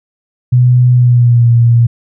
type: tone with pitch glide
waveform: sine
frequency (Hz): 124.3 to 117.87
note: B2 to A#2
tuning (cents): +12 to +20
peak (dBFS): -4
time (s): 0.52-1.87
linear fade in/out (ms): 10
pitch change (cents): -92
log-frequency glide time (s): 0.93-1.49
effects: none